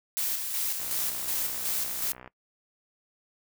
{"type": "noise with tremolo", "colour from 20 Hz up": "blue", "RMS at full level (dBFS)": -29, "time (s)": [0.17, 2.12], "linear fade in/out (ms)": 0, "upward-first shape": "square", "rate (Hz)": 2.7, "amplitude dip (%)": 40}
{"type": "click train", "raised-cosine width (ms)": 0.5, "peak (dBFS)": -29, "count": 94, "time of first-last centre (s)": [0.8, 2.276], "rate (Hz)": 63}
{"effects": ["noise-tail reverb RT60 0.1 s tail -20 dB re dry"]}